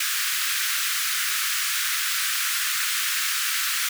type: high-pass noise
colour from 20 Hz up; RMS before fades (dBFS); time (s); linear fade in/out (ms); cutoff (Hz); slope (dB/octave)
pink; -25; 0-3.89; 5; 1300; 48
effects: none